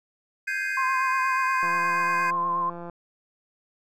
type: chord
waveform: triangle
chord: Ab major seventh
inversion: third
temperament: equal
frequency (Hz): 1568 / 1661.2 / 2093 / 2489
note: G6 / Ab6 / C7 / Eb7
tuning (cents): 0 / 0 / 0 / 0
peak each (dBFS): -27 / -31 / -32 / -31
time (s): 0.47-2.31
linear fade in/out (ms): 10
type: tone with vibrato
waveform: sine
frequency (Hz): 1048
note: C6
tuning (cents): +2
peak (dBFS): -23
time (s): 0.77-2.7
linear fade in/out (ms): 5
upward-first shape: sine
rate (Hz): 8.4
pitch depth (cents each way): 34
type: click train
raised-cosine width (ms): 1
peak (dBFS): -25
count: 219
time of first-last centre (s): 1.63-2.897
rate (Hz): 172
effects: none